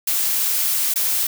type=noise with dropouts; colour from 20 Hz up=blue; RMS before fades=-20 dBFS; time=0.07-1.27 s; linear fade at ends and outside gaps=5 ms; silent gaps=0.94-0.958 s; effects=none